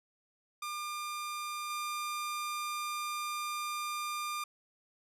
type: tone with level steps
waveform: sawtooth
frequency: 1200 Hz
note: D6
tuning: 37 cents sharp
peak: -33 / -31 dBFS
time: 0.62-4.44 s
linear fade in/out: 5 ms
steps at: 1.7 s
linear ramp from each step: 2 ms
effects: resampled to 32000 Hz + 11-bit